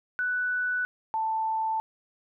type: tone pair in turn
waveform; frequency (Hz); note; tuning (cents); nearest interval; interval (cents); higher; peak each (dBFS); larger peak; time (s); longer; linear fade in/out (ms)
sine; 1487 / 884.2; F#6 / A5; +8 / +8; major sixth; 900; first; -25; neither; 0.19-0.85 / 1.14-1.8; neither; 0
effects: none